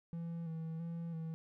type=tone with vibrato; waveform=triangle; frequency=164.81 Hz; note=E3; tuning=in tune; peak=-37 dBFS; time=0.13-1.34 s; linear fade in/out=0 ms; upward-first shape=square; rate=1.5 Hz; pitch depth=31 cents each way; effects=none